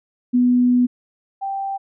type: tone pair in turn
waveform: sine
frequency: 246.9 / 783.9 Hz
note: B3 / G5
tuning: 0 / 0 cents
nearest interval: octave + minor sixth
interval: 2000 cents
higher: second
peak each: -12 / -22 dBFS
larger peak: first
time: 0.33-0.87 / 1.41-1.78 s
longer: first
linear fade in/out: 20 ms
effects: none